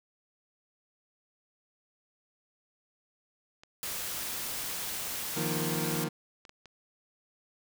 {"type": "clicks", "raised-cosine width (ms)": 0.2, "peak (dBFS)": -33, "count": 8, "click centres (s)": [3.635, 4.018, 4.274, 4.466, 5.5, 6.452, 6.494, 6.657]}
{"type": "noise", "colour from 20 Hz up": "white", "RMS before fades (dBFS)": -36, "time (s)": [3.83, 6.04], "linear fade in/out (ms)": 0}
{"type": "chord", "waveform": "25% pulse", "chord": "Eb suspended second", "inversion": "none", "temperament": "equal", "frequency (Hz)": [155.56, 174.61, 233.1], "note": ["Eb3", "F3", "Bb3"], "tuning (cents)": [0, 0, 0], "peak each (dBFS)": [-30, -32, -34], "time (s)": [5.36, 6.09], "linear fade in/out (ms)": 10}
{"effects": []}